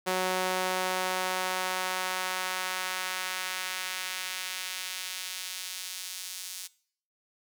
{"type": "tone with high-pass filter sweep", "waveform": "sawtooth", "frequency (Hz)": 185, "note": "F#3", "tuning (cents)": 0, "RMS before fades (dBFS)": -33, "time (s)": [0.06, 6.68], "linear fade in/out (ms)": 20, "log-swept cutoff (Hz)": [450, 5400], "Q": 0.81, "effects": ["noise-tail reverb RT60 0.6 s tail -22 dB re dry"]}